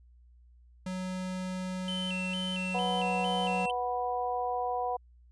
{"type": "tone", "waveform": "square", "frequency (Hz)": 185, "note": "F#3", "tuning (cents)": 0, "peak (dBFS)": -34, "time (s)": [0.86, 3.66], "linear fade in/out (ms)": 5}
{"type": "tone with vibrato", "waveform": "triangle", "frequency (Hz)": 2880, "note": "F#7", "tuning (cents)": -47, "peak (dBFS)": -33, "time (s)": [1.88, 3.71], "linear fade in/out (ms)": 2, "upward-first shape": "square", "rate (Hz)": 2.2, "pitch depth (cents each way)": 110}
{"type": "harmonic tone", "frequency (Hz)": 246.1, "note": "B3", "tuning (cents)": -6, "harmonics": [2, 3, 4], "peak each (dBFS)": [-35, -31, -36], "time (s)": [2.74, 4.97], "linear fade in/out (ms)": 10}
{"effects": ["added 60 Hz sine -55 dBFS peak until 5.31 s", "resampled to 22050 Hz"]}